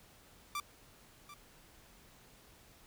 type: tone with echo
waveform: sawtooth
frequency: 1174.7 Hz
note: D6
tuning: in tune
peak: -32 dBFS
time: 0.55-0.6 s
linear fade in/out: 2 ms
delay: 740 ms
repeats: 1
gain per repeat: -14 dB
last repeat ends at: 1.34 s
effects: pink hiss -61 dBFS RMS until 2.86 s